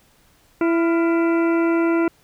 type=harmonic tone with a mistuned harmonic; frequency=333.6 Hz; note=E4; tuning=21 cents sharp; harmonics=1 / 2 / 3 / 4 / 6 / 7 / 8; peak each=-16 / -27 / -30 / -28 / -35 / -36 / -40 dBFS; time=0.61-2.08 s; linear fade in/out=2 ms; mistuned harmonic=4; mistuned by=+71 cents; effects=pink hiss -57 dBFS RMS until 2.23 s